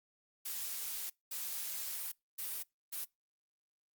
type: noise bursts at uneven times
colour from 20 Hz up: blue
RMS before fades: -40 dBFS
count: 4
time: 0.45-1.1 / 1.31-2.12 / 2.38-2.63 / 2.92-3.05 s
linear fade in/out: 10 ms
effects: noise-tail reverb RT60 0.2 s tail -25 dB re dry + Opus 48 kbps